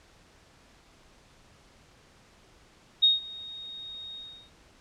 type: tone with ADSR envelope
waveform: sine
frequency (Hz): 3729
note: A#7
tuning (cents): 0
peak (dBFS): -15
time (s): 3.02-4.51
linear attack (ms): 17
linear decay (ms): 160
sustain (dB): -23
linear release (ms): 360
effects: pink hiss -58 dBFS RMS until 4.8 s + low-pass 7000 Hz 12 dB/octave